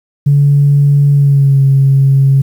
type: tone with pitch glide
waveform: sine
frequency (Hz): 142.7 to 136.49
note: D3 to C#3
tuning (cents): -49 to -26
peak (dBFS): -4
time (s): 0.26-2.42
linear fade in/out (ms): 10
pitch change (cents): -77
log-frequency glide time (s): 1.12-1.63
effects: tanh soft clip ceiling 0 dBFS + 7-bit